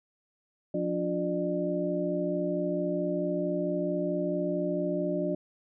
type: tone cluster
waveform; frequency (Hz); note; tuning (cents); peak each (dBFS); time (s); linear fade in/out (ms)
sine; 176.6 / 290.2 / 354.7 / 600; F3 / D4 / F4 / D5; +20 / -21 / +27 / +37; -33 / -33 / -33 / -31; 0.74-5.35; 5
effects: none